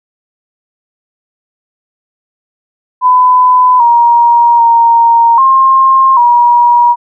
sine tone with pitch steps, 1004 / 944 / 930 / 1063 / 958 Hz, B5 / A#5 / A#5 / C6 / A#5, +28 / +22 / -4 / +27 / +47 cents, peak -3 dBFS, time 3.01-6.96 s, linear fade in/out 50 ms, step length 790 ms, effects none

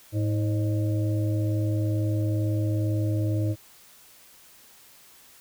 harmonic tone with a mistuned harmonic, 106 Hz, G#2, 36 cents sharp, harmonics 1 / 3 / 5 / 6, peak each -23 / -30 / -38 / -38 dBFS, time 0.12-3.56 s, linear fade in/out 50 ms, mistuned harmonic 6, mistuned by -66 cents, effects white hiss -53 dBFS RMS until 5.4 s

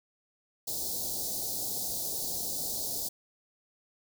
white band-stop noise, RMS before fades -34 dBFS, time 0.67-3.09 s, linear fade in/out 10 ms, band 810 to 4000 Hz, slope 48 dB/octave, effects none

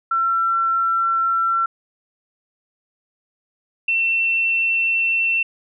sine tone pair in turn, 1351 / 2696 Hz, E6 / E7, +42 / +38 cents, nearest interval octave, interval 1196 cents, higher second, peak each -16 dBFS, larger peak neither, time 0.11-1.66 / 3.88-5.43 s, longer neither, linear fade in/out 5 ms, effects none

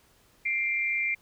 sine tone pair together, 2102 / 2360 Hz, C7 / D7, +7 / +8 cents, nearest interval major second, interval 201 cents, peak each -28 dBFS, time 0.45-1.15 s, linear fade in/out 10 ms, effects pink hiss -62 dBFS RMS until 1.21 s

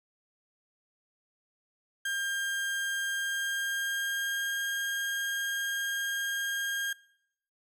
35% pulse tone with pitch glide, 1602 to 1615 Hz, G6 to G#6, +37 to -49 cents, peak -28 dBFS, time 2.05-6.93 s, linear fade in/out 5 ms, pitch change +14 cents, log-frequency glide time 3.1-4.6 s, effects noise-tail reverb RT60 0.8 s tail -24 dB re dry

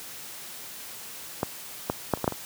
clicks, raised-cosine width 1 ms, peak -10 / -10 / -7 / -26 / -11 / -7 / -18 dBFS, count 7, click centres 1.431 / 1.899 / 2.137 / 2.174 / 2.243 / 2.278 / 2.323 s, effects white hiss -41 dBFS RMS until 2.45 s + high-pass 80 Hz 12 dB/octave

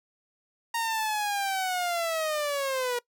sawtooth linear sweep, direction down, 931 to 478.2 Hz, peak -23 dBFS, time 0.74-2.99 s, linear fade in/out 5 ms, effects noise-tail reverb RT60 0.1 s tail -22 dB re dry

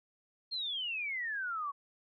sine exponential sweep, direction down, 4279 to 1100 Hz, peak -34 dBFS, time 0.51-1.72 s, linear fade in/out 20 ms, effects none

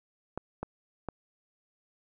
clicks, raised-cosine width 1 ms, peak -20 dBFS, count 3, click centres 0.376 / 0.63 / 1.087 s, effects none

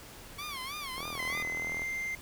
15% pulse tone with vibrato, 1115 Hz, C#6, 10 cents sharp, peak -31 dBFS, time 0.38-1.43 s, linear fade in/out 10 ms, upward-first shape sine, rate 3.2 Hz, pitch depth 150 cents each way
click train, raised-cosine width 1 ms, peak -28 dBFS, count 35, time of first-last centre 0.98-1.82 s, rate 40.5 Hz
triangle tone with pitch glide, 2047 to 2091 Hz, C7 to C7, -38 to -2 cents, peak -31 dBFS, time 1.19-2.15 s, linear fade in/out 2 ms, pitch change +36 cents, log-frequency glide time 1.5-1.73 s
effects pink hiss -49 dBFS RMS until 2.21 s

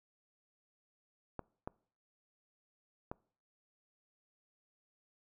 clicks, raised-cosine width 1 ms, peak -26 dBFS, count 3, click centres 1.393 / 1.675 / 3.115 s, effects noise-tail reverb RT60 0.5 s tail -24 dB re dry

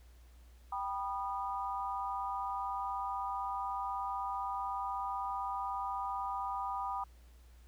sine chord, G augmented, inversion none, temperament just, 784 / 980 / 1225 Hz, G5 / B5 / D#6, 0 / -14 / -27 cents, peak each -39 / -38 / -40 dBFS, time 0.72-7.04 s, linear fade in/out 5 ms, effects added 60 Hz sine -55 dBFS peak until 7.67 s + pink hiss -68 dBFS RMS until 7.67 s

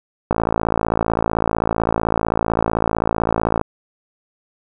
click train, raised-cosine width 1 ms, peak -3 dBFS, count 185, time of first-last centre 0.31-3.613 s, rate 55.7 Hz, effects none

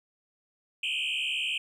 sine tone with frequency modulation, 2794 Hz, F7, in tune, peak -25 dBFS, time 0.83-1.58 s, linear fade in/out 5 ms, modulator 72.9 Hz, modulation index 4.9, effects tanh soft clip ceiling -27 dBFS + 11-bit

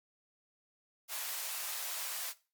white high-pass noise, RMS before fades -39 dBFS, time 1.08-2.34 s, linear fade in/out 50 ms, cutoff 590 Hz, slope 24 dB/octave, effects noise-tail reverb RT60 0.3 s tail -17 dB re dry + Opus 48 kbps

